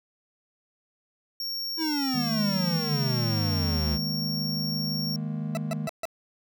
square tone, 5520 Hz, F8, 21 cents flat, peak -30 dBFS, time 1.4-5.16 s, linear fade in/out 2 ms
square exponential sweep, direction down, 332.1 to 69.3 Hz, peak -27 dBFS, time 1.77-3.99 s, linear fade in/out 50 ms
triangle chord, D# suspended fourth, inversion none, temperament just, 155.56 / 207.4 / 233.3 Hz, D#3 / G#3 / A#3, 0 / -2 / +2 cents, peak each -29 / -32 / -33 dBFS, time 2.14-5.88 s, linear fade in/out 5 ms
40% pulse tone bursts, 659.3 Hz, E5, in tune, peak -27 dBFS, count 4, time 5.55-6.054 s, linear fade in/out 0 ms, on 21 ms, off 140 ms
effects none

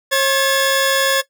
sawtooth tone pair together, 540.5 / 1713 Hz, C#5 / A6, -44 / -47 cents, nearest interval octave + minor sixth, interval 1997 cents, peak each -12 dBFS, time 0.11-1.22 s, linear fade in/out 20 ms, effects noise-tail reverb RT60 0.1 s tail -17 dB re dry

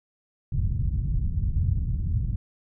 white low-pass noise, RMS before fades -25 dBFS, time 0.52-2.36 s, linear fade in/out 5 ms, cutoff 120 Hz, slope 24 dB/octave, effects none

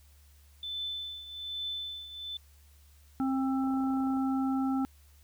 sine tone with tremolo, 3520 Hz, A7, in tune, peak -32 dBFS, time 0.63-2.37 s, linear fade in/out 2 ms, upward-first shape triangle, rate 1.2 Hz, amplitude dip 75%
harmonic tone, 265.8 Hz, C4, 27 cents sharp, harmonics 1 / 3 / 5, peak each -27 / -37 / -41 dBFS, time 3.2-4.85 s, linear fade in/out 0 ms
click train, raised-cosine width 1 ms, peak -37 dBFS, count 17, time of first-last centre 3.64-4.17 s, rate 30.2 Hz
effects added 72 Hz sine -56 dBFS peak until 5.23 s + white hiss -65 dBFS RMS until 5.23 s

